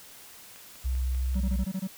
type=click train; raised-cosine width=0.3 ms; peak=-34 dBFS; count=6; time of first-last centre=0.56-1.54 s; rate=5.1 Hz
type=tone with pitch glide; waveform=sine; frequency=63.8 to 62.06 Hz; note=C2 to B1; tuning=-43 to +9 cents; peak=-25 dBFS; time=0.84-1.65 s; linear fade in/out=20 ms; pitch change=-48 cents; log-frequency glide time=1.4-1.52 s
type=tone bursts; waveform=triangle; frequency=190 Hz; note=F#3; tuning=46 cents sharp; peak=-26 dBFS; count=7; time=1.35-1.875 s; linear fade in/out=10 ms; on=57 ms; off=21 ms
effects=white hiss -49 dBFS RMS until 1.97 s